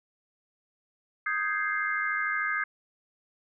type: chord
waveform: sine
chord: Ab major seventh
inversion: second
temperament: equal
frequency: 1244.5 / 1568 / 1661.2 / 2093 Hz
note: Eb6 / G6 / Ab6 / C7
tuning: 0 / 0 / 0 / 0 cents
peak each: -32 dBFS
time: 1.26-2.64 s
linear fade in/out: 5 ms
effects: none